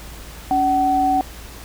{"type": "tone pair together", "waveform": "sine", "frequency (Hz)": [282.6, 755], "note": ["C#4", "F#5"], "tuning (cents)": [34, 35], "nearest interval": "octave + perfect fourth", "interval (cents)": 1701, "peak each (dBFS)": [-22, -15], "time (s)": [0.51, 1.21], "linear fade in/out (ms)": 0, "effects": ["added 56 Hz sine -37 dBFS peak until 1.64 s", "pink hiss -39 dBFS RMS until 1.64 s"]}